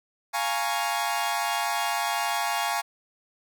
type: chord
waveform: sawtooth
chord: Bb minor seventh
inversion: second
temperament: equal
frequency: 698.5 / 830.6 / 932.3 / 1108.7 Hz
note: F5 / Ab5 / Bb5 / Db6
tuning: 0 / 0 / 0 / 0 cents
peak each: -27 / -25 / -29 / -28 dBFS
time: 0.33-2.82 s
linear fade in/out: 20 ms
effects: none